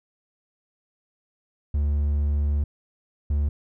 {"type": "tone pair in turn", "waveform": "triangle", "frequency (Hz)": [72.8, 72.8], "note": ["D2", "D2"], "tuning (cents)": [-15, -15], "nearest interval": "unison", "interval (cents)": 0, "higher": "neither", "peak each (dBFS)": -18, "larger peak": "neither", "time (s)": [[1.74, 2.64], [3.3, 3.49]], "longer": "first", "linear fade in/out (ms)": 5, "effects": []}